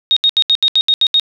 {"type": "tone bursts", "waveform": "sine", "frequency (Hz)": 3729, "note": "A#7", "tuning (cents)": 0, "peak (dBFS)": -8, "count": 9, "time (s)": [0.11, 1.197], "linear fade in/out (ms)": 0, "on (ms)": 55, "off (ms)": 74, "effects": []}